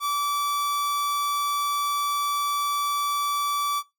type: tone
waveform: 45% pulse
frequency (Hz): 1156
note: D6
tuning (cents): -28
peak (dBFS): -23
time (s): 0-3.83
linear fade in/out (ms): 50
effects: noise-tail reverb RT60 0.2 s tail -19 dB re dry